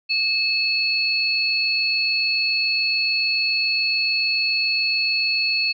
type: tone pair together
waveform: sine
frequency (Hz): 2600 / 4373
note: E7 / C#8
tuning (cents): -24 / -24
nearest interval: major sixth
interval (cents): 900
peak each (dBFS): -21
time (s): 0.09-5.73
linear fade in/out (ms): 20
effects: none